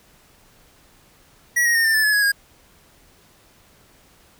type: tone with pitch steps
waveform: square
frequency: 1924 / 1879 / 1835 / 1792 / 1750.1 / 1709.1 / 1669.1 / 1630.1 Hz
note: B6 / A#6 / A#6 / A6 / A6 / G#6 / G#6 / G#6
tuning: -46 / +13 / -28 / +31 / -10 / +49 / +8 / -33 cents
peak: -16 dBFS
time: 1.56-2.32 s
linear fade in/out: 10 ms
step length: 95 ms
effects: pink hiss -54 dBFS RMS until 4.39 s